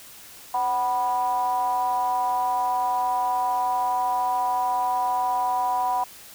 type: ring-modulated tone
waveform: triangle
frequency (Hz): 116.54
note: A#2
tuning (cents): 0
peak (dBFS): -16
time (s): 0.54-6.04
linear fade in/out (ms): 5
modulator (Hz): 866
effects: white hiss -45 dBFS RMS until 6.34 s